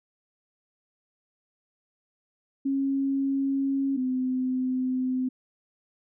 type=tone pair in turn; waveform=sine; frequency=273.1 / 256.4 Hz; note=C#4 / C4; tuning=-26 / -35 cents; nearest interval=minor second; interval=109 cents; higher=first; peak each=-23 / -24 dBFS; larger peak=first; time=2.65-3.97 / 3.97-5.29 s; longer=neither; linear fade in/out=10 ms; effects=none

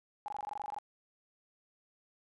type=tone bursts; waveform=sine; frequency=830.6 Hz; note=G#5; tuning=in tune; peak=-36 dBFS; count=13; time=0.26-0.786 s; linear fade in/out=0 ms; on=22 ms; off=20 ms; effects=resampled to 24000 Hz

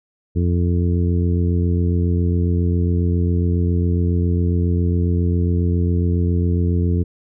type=harmonic tone; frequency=87.31 Hz; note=F2; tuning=in tune; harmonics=1 / 2 / 3 / 4 / 5; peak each=-16 / -22 / -26 / -28 / -30 dBFS; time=0.35-7.04 s; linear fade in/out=20 ms; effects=none

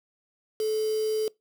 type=tone with quantisation; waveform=sine; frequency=433.9 Hz; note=A4; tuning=24 cents flat; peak=-24 dBFS; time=0.6-1.28 s; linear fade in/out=2 ms; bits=6; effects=noise-tail reverb RT60 0.2 s tail -23 dB re dry

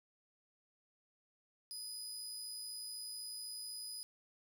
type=tone; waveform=25% pulse; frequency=4978 Hz; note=D#8; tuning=in tune; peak=-39 dBFS; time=1.71-4.03 s; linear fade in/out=0 ms; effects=none

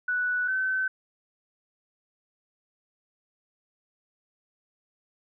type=tone pair in turn; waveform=sine; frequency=1480 / 1527.8 Hz; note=F#6 / G6; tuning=0 / -45 cents; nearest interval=minor second; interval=55 cents; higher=second; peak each=-24 dBFS; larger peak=neither; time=0.08-0.48 / 0.48-0.88 s; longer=neither; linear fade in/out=5 ms; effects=none

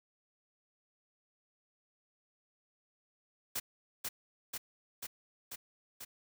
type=noise with echo; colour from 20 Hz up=white; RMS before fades=-36 dBFS; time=3.55-3.6 s; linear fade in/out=10 ms; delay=490 ms; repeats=5; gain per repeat=-2 dB; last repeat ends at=6.05 s; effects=none

